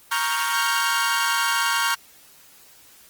sawtooth chord, G half-diminished seventh, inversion first, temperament equal with one note detuned, 935 / 1108.7 / 1396.9 / 1568 Hz, Bb5 / Db6 / F6 / G6, +5 / 0 / 0 / 0 cents, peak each -22 dBFS, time 0.11-1.95 s, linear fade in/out 10 ms, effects white hiss -51 dBFS RMS until 3.09 s + Opus 24 kbps

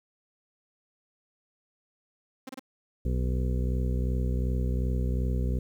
sawtooth tone bursts, 262.9 Hz, C4, 8 cents sharp, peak -33 dBFS, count 3, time 2.47-2.595 s, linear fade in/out 5 ms, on 23 ms, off 28 ms
harmonic tone, 62.7 Hz, B1, 27 cents sharp, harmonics 1 / 2 / 3 / 4 / 6 / 7 / 8, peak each -26 / -32 / -36 / -38 / -42 / -43 / -44 dBFS, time 3.05-5.59 s, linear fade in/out 5 ms
effects 10-bit

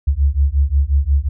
sine beating tone pair, 67.5 / 73.1 Hz, C#2 / D2, -45 / -7 cents, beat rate 5.6 Hz, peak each -15 dBFS, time 0.07-1.29 s, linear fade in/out 10 ms, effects none

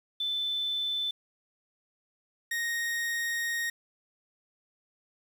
sine / 40% pulse tone pair in turn, 3520 / 1864.7 Hz, A7 / A#6, 0 / 0 cents, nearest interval major seventh, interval 1100 cents, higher first, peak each -28 dBFS, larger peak neither, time 0.2-1.11 / 2.51-3.7 s, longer second, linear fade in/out 5 ms, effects 9-bit

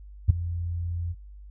sine tone with ADSR envelope, 86.1 Hz, F2, 24 cents flat, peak -9 dBFS, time 0.28-1.15 s, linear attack 20 ms, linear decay 8 ms, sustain -18 dB, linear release 43 ms, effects added 50 Hz sine -42 dBFS peak until 1.5 s

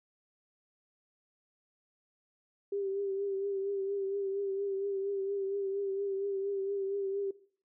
sine tone with vibrato, 394.3 Hz, G4, 10 cents sharp, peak -31 dBFS, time 2.72-7.31 s, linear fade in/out 5 ms, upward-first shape triangle, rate 4.3 Hz, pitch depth 45 cents each way, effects noise-tail reverb RT60 0.5 s tail -18 dB re dry

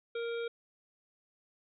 harmonic tone, 466.5 Hz, A#4, 1 cent sharp, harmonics 1 / 3 / 5 / 7 / 8, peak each -34 / -44 / -48 / -51 / -52 dBFS, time 0.15-0.48 s, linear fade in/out 5 ms, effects none

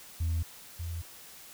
sine tone pair in turn, 82.41 / 84.29 Hz, E2 / E2, 0 / +39 cents, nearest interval unison, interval 39 cents, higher second, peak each -25 / -33 dBFS, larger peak first, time 0.2-0.43 / 0.79-1.02 s, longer neither, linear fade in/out 10 ms, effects tanh soft clip ceiling -25 dBFS + white hiss -50 dBFS RMS until 1.53 s

